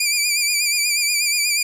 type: tone with vibrato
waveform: 15% pulse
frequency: 2374 Hz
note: D7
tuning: 18 cents sharp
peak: -10 dBFS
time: 0-1.63 s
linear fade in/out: 5 ms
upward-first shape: sine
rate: 8.3 Hz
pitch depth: 57 cents each way
effects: none